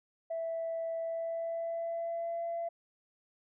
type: tone with pitch glide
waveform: sine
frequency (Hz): 659.3 to 676.7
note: E5 to E5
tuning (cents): 0 to +45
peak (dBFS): -32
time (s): 0.3-2.69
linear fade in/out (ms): 10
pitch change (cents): +45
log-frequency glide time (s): 0.99-2.41
effects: tanh soft clip ceiling -29 dBFS